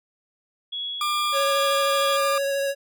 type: tone with tremolo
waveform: sine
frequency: 3353 Hz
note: G#7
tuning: 16 cents sharp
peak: -27 dBFS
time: 0.72-2.17 s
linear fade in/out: 10 ms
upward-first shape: sine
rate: 2.4 Hz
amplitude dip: 25%
type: tone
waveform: 40% pulse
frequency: 1196 Hz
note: D6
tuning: 31 cents sharp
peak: -22 dBFS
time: 1.01-2.38 s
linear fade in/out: 2 ms
type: tone with vibrato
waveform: square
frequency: 554.4 Hz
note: C#5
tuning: in tune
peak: -23 dBFS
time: 1.32-2.75 s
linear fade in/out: 50 ms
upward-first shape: sine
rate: 13 Hz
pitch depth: 13 cents each way
effects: none